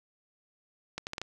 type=accelerating click train; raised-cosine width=0.2 ms; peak=-18 dBFS; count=5; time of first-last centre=0.98-1.216 s; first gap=89 ms; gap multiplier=0.73; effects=none